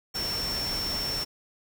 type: tone in noise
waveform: sine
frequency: 5430 Hz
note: F8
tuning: 50 cents flat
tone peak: -29 dBFS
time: 0.14-1.25 s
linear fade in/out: 20 ms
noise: pink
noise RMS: -35 dBFS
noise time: 0.14-1.25 s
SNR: +3 dB
effects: none